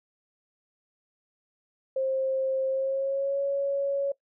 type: tone with pitch glide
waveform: sine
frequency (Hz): 530 to 557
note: C5 to C#5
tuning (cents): +22 to +8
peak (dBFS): -24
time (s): 1.96-4.12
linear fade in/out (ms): 5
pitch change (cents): +86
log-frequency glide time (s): 2.68-3.4
effects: noise-tail reverb RT60 0.1 s tail -20 dB re dry